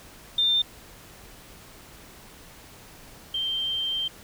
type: tone pair in turn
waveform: sine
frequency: 3602 / 3144 Hz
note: A7 / G7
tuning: +40 / +4 cents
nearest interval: major second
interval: 236 cents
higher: first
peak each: -19 / -25 dBFS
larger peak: first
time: 0.38-0.62 / 3.34-4.08 s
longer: second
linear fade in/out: 5 ms
effects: pink hiss -48 dBFS RMS until 4.23 s